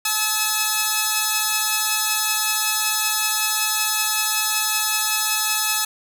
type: tone pair together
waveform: 5% pulse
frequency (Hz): 858.9 / 1291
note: A5 / E6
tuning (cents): -42 / -37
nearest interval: perfect fifth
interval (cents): 705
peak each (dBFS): -10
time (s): 0.05-5.85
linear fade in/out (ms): 5
effects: none